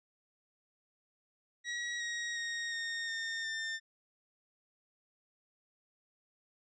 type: tone with pitch steps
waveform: sawtooth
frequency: 1912 / 1888.9 / 1866.2 / 1843.7 / 1821.4 / 1799.5 Hz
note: A#6 / A#6 / A#6 / A#6 / A#6 / A6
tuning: +43 / +22 / +1 / -20 / -41 / +38 cents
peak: -32 dBFS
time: 1.64-3.8 s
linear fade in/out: 50 ms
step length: 360 ms
effects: resampled to 16000 Hz